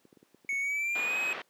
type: clicks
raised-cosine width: 3 ms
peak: -37 dBFS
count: 7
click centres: 0.053 / 0.128 / 0.172 / 0.229 / 0.346 / 0.448 / 0.528 s
type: tone with pitch glide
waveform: triangle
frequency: 2217 to 2532 Hz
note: C#7 to D#7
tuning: 0 to +30 cents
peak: -27 dBFS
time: 0.49-1.33 s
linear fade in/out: 2 ms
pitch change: +230 cents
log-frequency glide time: 0.6-1.18 s
type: low-pass noise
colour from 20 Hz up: white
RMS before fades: -39 dBFS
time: 0.95-1.42 s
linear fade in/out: 5 ms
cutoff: 2800 Hz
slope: 24 dB/octave
effects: pink hiss -69 dBFS RMS until 1.49 s + high-pass 300 Hz 12 dB/octave